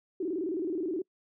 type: tone with vibrato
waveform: sine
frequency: 344.9 Hz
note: F4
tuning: 22 cents flat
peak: -29 dBFS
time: 0.2-1.02 s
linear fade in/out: 5 ms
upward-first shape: square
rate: 19 Hz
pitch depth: 150 cents each way
effects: noise-tail reverb RT60 0.1 s tail -26 dB re dry